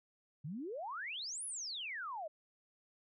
sine exponential two-way sweep, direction up then down, 134.4 to 10900 to 591 Hz, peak -40 dBFS, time 0.44-2.28 s, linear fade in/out 10 ms, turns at 1.45 s, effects none

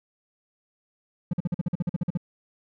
triangle tone bursts, 174.61 Hz, F3, in tune, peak -20 dBFS, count 13, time 1.31-2.174 s, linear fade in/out 5 ms, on 24 ms, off 46 ms, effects none

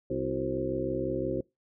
harmonic tone with a mistuned harmonic, 66 Hz, C2, 16 cents sharp, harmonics 1 / 2 / 3 / 4 / 5 / 6 / 7 / 8, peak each -43 / -38 / -44 / -36 / -35 / -33 / -42 / -34 dBFS, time 0.1-1.41 s, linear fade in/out 5 ms, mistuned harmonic 6, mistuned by -85 cents, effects noise-tail reverb RT60 0.2 s tail -23 dB re dry

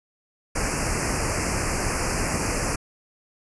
pink band-stop noise, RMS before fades -25 dBFS, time 0.55-2.76 s, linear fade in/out 10 ms, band 2700 to 4700 Hz, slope 96 dB/octave, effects resampled to 24000 Hz

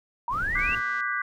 sine linear sweep, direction up, 910 to 2794 Hz, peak -25 dBFS, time 0.28-0.75 s, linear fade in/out 2 ms
brown noise, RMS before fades -35 dBFS, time 0.29-0.82 s, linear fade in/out 50 ms
sine chord, G major seventh, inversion second, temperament equal with one note detuned, 1174.7 / 1480 / 1601.9 / 1975.5 Hz, D6 / F#6 / G6 / B6, 0 / 0 / +37 / 0 cents, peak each -31 dBFS, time 0.55-1.22 s, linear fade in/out 5 ms
click train, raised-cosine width 0.2 ms, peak -32 dBFS, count 100, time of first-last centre 0.59-1.006 s, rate 238 Hz
effects none

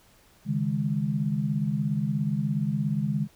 sine chord, C# suspended second, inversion none, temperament equal with one note detuned, 138.59 / 155.56 / 206 Hz, C#3 / D#3 / G#3, 0 / 0 / -14 cents, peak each -29 / -28 / -28 dBFS, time 0.45-3.28 s, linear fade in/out 50 ms, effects pink hiss -59 dBFS RMS until 3.35 s

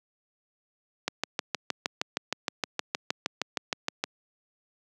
click train, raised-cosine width 0.2 ms, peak -9 dBFS, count 20, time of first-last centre 1.08-4.04 s, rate 6.42 Hz, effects high-pass 200 Hz 12 dB/octave

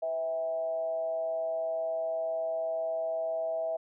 sine tone with frequency modulation, 651 Hz, E5, 22 cents flat, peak -29 dBFS, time 0.02-3.77 s, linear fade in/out 10 ms, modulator 152 Hz, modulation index 0.41, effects none

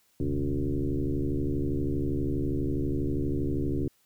sine tone with frequency modulation, 135.1 Hz, C#3, 44 cents flat, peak -25 dBFS, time 0.2-3.88 s, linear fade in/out 2 ms, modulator 72.4 Hz, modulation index 3.4, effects white hiss -67 dBFS RMS until 4.05 s

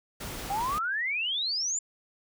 pink noise, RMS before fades -38 dBFS, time 0.2-0.79 s, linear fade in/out 10 ms
sine exponential sweep, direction up, 770 to 7310 Hz, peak -27 dBFS, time 0.5-1.79 s, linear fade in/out 5 ms
effects none

